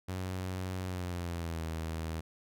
sawtooth tone with pitch glide, 92.7 to 80.7 Hz, F#2 to E2, +4 to -36 cents, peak -31 dBFS, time 0.08-2.21 s, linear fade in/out 10 ms, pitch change -240 cents, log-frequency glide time 0.85-1.66 s, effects none

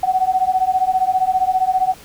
sine beating tone pair, 742 / 757 Hz, F#5 / F#5, +5 / +39 cents, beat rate 15 Hz, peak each -17 dBFS, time 0.03-1.94 s, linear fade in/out 5 ms, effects pink hiss -42 dBFS RMS until 2.04 s

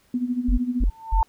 sine tone with tremolo, 246.9 Hz, B3, in tune, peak -19 dBFS, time 0.14-0.84 s, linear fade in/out 2 ms, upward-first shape sine, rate 13 Hz, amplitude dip 75%
sine tone bursts, 44.43 Hz, F1, 31 cents sharp, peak -16 dBFS, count 3, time 0.48-1.22 s, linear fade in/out 10 ms, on 100 ms, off 220 ms
sine tone with exponential growth, 895 Hz, A5, 29 cents sharp, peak -16 dBFS, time 0.87-1.23 s, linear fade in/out 1 ms, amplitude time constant 77 ms
effects pink hiss -61 dBFS RMS until 1.28 s

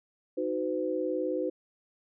sine chord, B major, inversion first, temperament equal with one note detuned, 311.1 / 370 / 506.9 Hz, D#4 / F#4 / B4, 0 / 0 / +45 cents, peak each -33 / -33 / -31 dBFS, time 0.37-1.5 s, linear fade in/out 10 ms, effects none

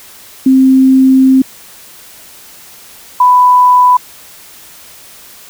sine tone pair in turn, 263.3 / 994.1 Hz, C4 / B5, +11 / +11 cents, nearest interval octave + major seventh, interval 2300 cents, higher second, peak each -3 dBFS, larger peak neither, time 0.46-1.42 / 3.2-3.97 s, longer first, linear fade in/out 5 ms, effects white hiss -36 dBFS RMS until 5.49 s

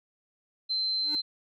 sine tone, 4100 Hz, C8, 36 cents flat, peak -26 dBFS, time 0.69-1.22 s, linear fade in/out 20 ms
square tone with exponential growth, 299.5 Hz, D4, 34 cents sharp, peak -36 dBFS, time 0.96-1.15 s, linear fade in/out 0 ms, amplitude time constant 40 ms
effects none

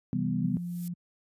sine chord, C major seventh, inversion none, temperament equal, 130.81 / 164.81 / 196 / 246.9 Hz, C3 / E3 / G3 / B3, 0 / 0 / 0 / 0 cents, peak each -33 / -32 / -31 / -31 dBFS, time 0.13-0.57 s, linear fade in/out 0 ms
sine tone, 174.61 Hz, F3, in tune, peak -32 dBFS, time 0.4-0.94 s, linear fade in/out 10 ms
violet noise with exponential growth, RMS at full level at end -41 dBFS, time 0.42-0.88 s, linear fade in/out 1 ms, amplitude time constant 100 ms
effects high-pass 80 Hz 12 dB/octave + resampled to 32000 Hz

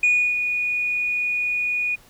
sine tone with ADSR envelope, 2459 Hz, D#7, 21 cents flat, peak -12 dBFS, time 0.03-1.96 s, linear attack 5 ms, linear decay 310 ms, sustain -8 dB, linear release 17 ms, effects tanh soft clip ceiling -12 dBFS + pink hiss -52 dBFS RMS until 2.09 s

